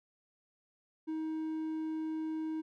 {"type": "tone", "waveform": "triangle", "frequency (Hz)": 315.9, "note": "D#4", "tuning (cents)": 26, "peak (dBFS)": -32, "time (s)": [1.07, 2.62], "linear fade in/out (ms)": 20, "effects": []}